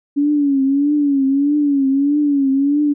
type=tone with vibrato; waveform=sine; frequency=282.1 Hz; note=C#4; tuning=30 cents sharp; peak=-12 dBFS; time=0.16-2.94 s; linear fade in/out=20 ms; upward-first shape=triangle; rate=1.6 Hz; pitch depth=100 cents each way; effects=none